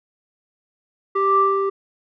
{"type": "tone with low-pass filter sweep", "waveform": "square", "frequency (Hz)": 392, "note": "G4", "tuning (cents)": 0, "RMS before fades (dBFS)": -18, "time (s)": [1.15, 1.7], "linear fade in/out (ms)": 10, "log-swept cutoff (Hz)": [1400, 930], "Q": 7.2, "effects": []}